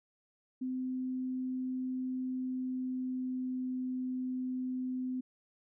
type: tone with pitch glide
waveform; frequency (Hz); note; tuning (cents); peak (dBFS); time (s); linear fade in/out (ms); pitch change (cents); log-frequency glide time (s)
sine; 256.7 to 255.2; C4 to C4; -33 to -43; -33; 0.61-5.21; 10; -10; 2.22-3.72
effects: none